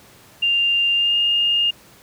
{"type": "tone with pitch glide", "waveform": "sine", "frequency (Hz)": [2794, 2828], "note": ["F7", "F7"], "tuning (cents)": [0, 21], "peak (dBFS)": -15, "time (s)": [0.42, 1.71], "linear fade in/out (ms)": 10, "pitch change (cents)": 21, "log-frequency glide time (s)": [0.94, 1.16], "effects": ["pink hiss -48 dBFS RMS until 2.02 s", "high-pass 80 Hz 12 dB/octave"]}